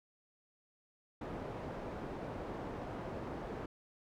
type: low-pass noise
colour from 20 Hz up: white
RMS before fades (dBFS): -43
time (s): 1.21-3.66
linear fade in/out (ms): 5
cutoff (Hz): 640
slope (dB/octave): 12
effects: none